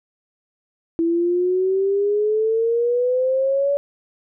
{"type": "exponential sweep", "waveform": "sine", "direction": "up", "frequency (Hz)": [329.6, 572], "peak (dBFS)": -16, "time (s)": [0.99, 3.77], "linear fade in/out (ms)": 0, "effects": []}